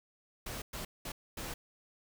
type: noise bursts at uneven times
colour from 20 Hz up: pink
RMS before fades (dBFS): -41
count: 4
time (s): 0.46-0.62 / 0.73-0.85 / 1.05-1.12 / 1.37-1.54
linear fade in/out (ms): 5
effects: none

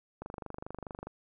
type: click train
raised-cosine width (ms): 1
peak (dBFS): -26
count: 22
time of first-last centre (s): 0.22-1.07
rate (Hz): 24.7
effects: none

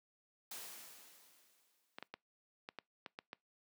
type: noise with exponential decay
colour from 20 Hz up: white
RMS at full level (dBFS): -46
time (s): 0.51-2.08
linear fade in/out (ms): 5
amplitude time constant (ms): 340
type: clicks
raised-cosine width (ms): 0.3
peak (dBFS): -29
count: 8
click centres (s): 1.985 / 2.026 / 2.14 / 2.689 / 2.787 / 3.062 / 3.189 / 3.331
effects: noise-tail reverb RT60 0.2 s tail -25 dB re dry + high-pass 200 Hz 12 dB/octave

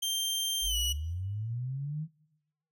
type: tone with pitch glide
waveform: sawtooth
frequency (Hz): 3160 to 2931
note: G7 to F#7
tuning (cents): +13 to -17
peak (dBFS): -26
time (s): 0.02-0.93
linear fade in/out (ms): 10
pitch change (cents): -130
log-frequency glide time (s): 0.66-0.76
type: linear sweep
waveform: sine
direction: up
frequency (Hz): 46.25 to 160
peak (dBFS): -32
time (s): 0.61-2.08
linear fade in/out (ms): 50
effects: noise-tail reverb RT60 0.9 s tail -21 dB re dry

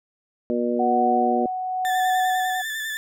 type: harmonic tone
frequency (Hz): 120.3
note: B2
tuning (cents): -45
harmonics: 2 / 3 / 4 / 5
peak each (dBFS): -24 / -26 / -27 / -28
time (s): 0.5-1.46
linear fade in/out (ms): 0
type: tone with tremolo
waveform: sine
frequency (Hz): 742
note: F#5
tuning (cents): +5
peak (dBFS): -18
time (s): 0.79-2.62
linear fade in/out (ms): 10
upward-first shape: sine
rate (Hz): 0.93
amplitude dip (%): 55
type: tone with vibrato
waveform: 35% pulse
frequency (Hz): 1760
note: A6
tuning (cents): 0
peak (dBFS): -25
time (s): 1.85-2.97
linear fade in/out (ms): 0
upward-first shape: square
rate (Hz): 10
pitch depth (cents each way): 25
effects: none

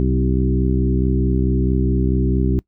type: harmonic tone with a mistuned harmonic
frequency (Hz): 64.6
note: C2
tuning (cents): -21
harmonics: 1 / 2 / 3 / 4 / 5 / 6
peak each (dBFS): -18 / -21 / -23 / -24 / -25 / -26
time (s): 0-2.59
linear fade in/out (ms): 0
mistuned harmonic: 3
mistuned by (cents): -26
effects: noise-tail reverb RT60 0.1 s tail -22 dB re dry

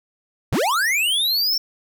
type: linear sweep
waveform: square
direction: up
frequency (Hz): 56 to 5510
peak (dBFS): -18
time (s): 0.52-1.58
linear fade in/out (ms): 5
effects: none

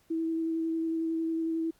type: tone with vibrato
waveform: sine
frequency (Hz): 325.9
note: E4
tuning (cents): -20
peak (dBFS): -27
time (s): 0.1-1.71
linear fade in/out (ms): 10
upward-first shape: square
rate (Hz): 11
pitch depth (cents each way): 9
effects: pink hiss -66 dBFS RMS until 1.79 s + MP3 96 kbps

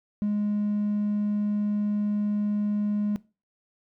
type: tone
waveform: triangle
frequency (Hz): 207.7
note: G#3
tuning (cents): 0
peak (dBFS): -20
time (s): 0.22-3.16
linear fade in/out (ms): 0
effects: noise-tail reverb RT60 0.3 s tail -21 dB re dry + tanh soft clip ceiling -19 dBFS

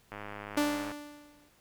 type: click train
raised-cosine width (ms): 0.5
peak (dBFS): -26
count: 83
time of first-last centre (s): 0.12-0.916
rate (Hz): 103
type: tone with exponential decay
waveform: sawtooth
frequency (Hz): 293.7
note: D4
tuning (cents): 0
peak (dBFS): -20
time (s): 0.57-1.49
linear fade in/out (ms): 5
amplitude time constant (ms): 200
effects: pink hiss -65 dBFS RMS until 1.6 s

